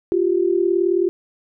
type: tone pair together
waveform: sine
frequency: 349.2 / 388 Hz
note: F4 / G4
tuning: 0 / -18 cents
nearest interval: major second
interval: 182 cents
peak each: -17 / -19 dBFS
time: 0.12-1.09 s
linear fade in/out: 0 ms
effects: none